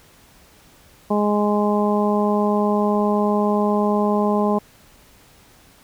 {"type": "harmonic tone", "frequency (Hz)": 207.7, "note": "G#3", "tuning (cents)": 0, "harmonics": [1, 2, 3, 4, 5], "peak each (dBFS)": [-19, -22, -24, -25, -26], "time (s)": [1.1, 4.59], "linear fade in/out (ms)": 10, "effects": ["pink hiss -51 dBFS RMS until 5.83 s"]}